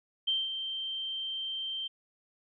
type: tone with ADSR envelope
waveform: sine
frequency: 3136 Hz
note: G7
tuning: in tune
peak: -25 dBFS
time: 0.27-1.88 s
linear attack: 12 ms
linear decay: 200 ms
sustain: -8 dB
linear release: 13 ms
effects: none